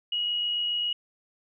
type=tone with amplitude modulation; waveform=sine; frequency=2899 Hz; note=F#7; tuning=36 cents flat; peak=-24 dBFS; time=0.12-0.93 s; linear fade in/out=5 ms; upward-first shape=sine; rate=87.3 Hz; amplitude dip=25%; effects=none